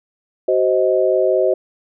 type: chord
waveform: sine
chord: C diminished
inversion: second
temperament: just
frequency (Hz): 376.7 / 523.3 / 627.9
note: Gb4 / C5 / Eb5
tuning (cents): +31 / 0 / +16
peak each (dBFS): -17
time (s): 0.48-1.54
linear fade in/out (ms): 5
effects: none